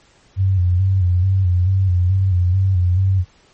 sine tone with vibrato, 92.5 Hz, F#2, in tune, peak -12 dBFS, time 0.36-3.25 s, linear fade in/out 50 ms, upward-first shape square, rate 2.3 Hz, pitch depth 59 cents each way, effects pink hiss -53 dBFS RMS until 3.53 s + MP3 32 kbps

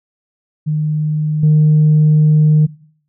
sine tone with level steps, 153 Hz, D#3, 29 cents flat, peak -13 / -5 dBFS, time 0.66-2.67 s, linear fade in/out 20 ms, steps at 1.43 s, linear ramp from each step 5 ms, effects noise-tail reverb RT60 0.6 s tail -22 dB re dry + tanh soft clip ceiling -4 dBFS

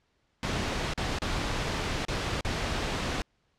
pink noise with dropouts, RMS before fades -30 dBFS, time 0.43-3.22 s, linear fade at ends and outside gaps 1 ms, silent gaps 0.936-0.976 / 1.187-1.219 / 2.051-2.083 / 2.409-2.448 s, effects pink hiss -72 dBFS RMS until 3.58 s + low-pass 5000 Hz 12 dB/octave

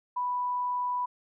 sine tone, 987.8 Hz, B5, in tune, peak -27 dBFS, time 0.16-1.06 s, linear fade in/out 10 ms, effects none

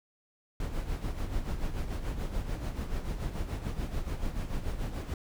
brown noise with tremolo, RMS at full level -31 dBFS, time 0.6-5.14 s, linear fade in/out 2 ms, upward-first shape sine, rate 6.9 Hz, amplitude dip 60%, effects none

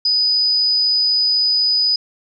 sine tone, 4978 Hz, D#8, in tune, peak -13 dBFS, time 0.05-1.96 s, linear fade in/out 5 ms, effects none

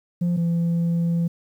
sine tone pair in turn, 174.2 / 169.34 Hz, F3 / E3, -4 / +47 cents, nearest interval unison, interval 49 cents, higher first, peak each -16 / -16 dBFS, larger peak neither, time 0.21-0.37 / 0.37-1.28 s, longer second, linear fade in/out 10 ms, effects tanh soft clip ceiling -18 dBFS + 9-bit

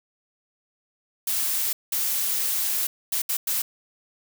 blue noise bursts at uneven times, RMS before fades -25 dBFS, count 5, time 1.27-1.73 / 1.92-2.87 / 3.12-3.22 / 3.29-3.37 / 3.47-3.62 s, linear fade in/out 5 ms, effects none

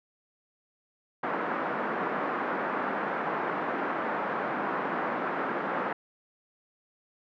white band-pass noise, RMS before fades -31 dBFS, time 1.23-5.93 s, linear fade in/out 5 ms, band 190 to 1500 Hz, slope 24 dB/octave, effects none

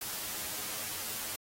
white noise with comb filter, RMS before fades -38 dBFS, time 0.01-1.36 s, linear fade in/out 5 ms, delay 9.6 ms, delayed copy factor +0.8, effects AAC 48 kbps

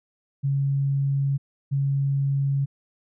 sine tone pair in turn, 138.59 / 138.59 Hz, C#3 / C#3, 0 / 0 cents, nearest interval unison, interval 0 cents, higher neither, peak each -20 / -20 dBFS, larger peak neither, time 0.43-1.38 / 1.71-2.66 s, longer neither, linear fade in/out 20 ms, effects none

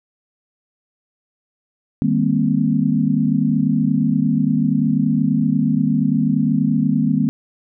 sine chord, C minor seventh, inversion first, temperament equal with one note detuned, 155.56 / 200.9 / 233.1 / 261.6 Hz, Eb3 / G3 / Bb3 / C4, 0 / +43 / 0 / 0 cents, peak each -20 / -20 / -19 / -20 dBFS, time 2.02-7.29 s, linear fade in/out 0 ms, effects none

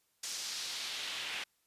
pink noise with band-pass filter sweep, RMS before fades -40 dBFS, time 0.23-1.44 s, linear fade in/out 5 ms, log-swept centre 6000 to 2600 Hz, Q 1.6, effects white hiss -75 dBFS RMS until 1.66 s + resampled to 32000 Hz

